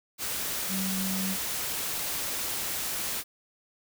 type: tone in noise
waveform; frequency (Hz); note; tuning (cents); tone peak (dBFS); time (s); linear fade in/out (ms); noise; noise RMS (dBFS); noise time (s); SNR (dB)
sine; 190.6; G3; -48; -30; 0.68-1.37; 50; white; -32; 0.18-3.24; -1
effects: none